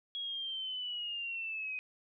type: linear sweep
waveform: sine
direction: down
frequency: 3322 to 2500 Hz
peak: -36 dBFS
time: 0.15-1.79 s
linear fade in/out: 0 ms
effects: none